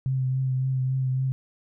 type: tone with vibrato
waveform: sine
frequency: 130.81 Hz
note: C3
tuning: in tune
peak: -22 dBFS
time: 0.06-1.32 s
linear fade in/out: 0 ms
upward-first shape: triangle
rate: 3.6 Hz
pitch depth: 26 cents each way
effects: none